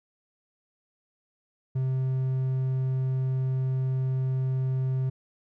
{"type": "tone", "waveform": "triangle", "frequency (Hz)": 130.81, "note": "C3", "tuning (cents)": 0, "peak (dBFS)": -22, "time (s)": [1.75, 5.1], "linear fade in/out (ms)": 10, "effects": []}